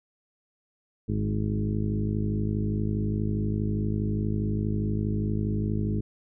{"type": "harmonic tone with a mistuned harmonic", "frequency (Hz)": 52.4, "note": "G#1", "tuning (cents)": 16, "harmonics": [1, 2, 3, 4, 5, 6, 7, 8], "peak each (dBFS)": [-33, -28, -34, -30, -42, -35, -41, -39], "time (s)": [1.08, 6.01], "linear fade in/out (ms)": 10, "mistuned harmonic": 3, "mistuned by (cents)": -31, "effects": []}